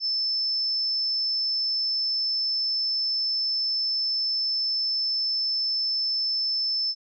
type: tone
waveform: sine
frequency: 5274 Hz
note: E8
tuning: in tune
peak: -23 dBFS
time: 0-6.95 s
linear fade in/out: 50 ms
effects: none